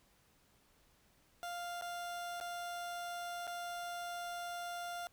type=tone with dropouts; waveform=30% pulse; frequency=698.5 Hz; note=F5; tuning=in tune; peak=-38 dBFS; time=1.43-5.07 s; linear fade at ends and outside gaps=0 ms; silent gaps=1.812-1.822 / 2.401-2.411 / 3.47-3.476 s; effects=pink hiss -70 dBFS RMS until 5.12 s